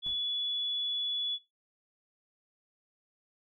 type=tone; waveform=sine; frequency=3417 Hz; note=G#7; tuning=49 cents sharp; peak=-30 dBFS; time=0.02-1.39 s; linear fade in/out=50 ms
type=noise with exponential decay; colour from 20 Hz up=brown; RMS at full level=-43 dBFS; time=0.06-0.28 s; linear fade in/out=1 ms; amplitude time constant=47 ms
effects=noise-tail reverb RT60 0.3 s tail -25 dB re dry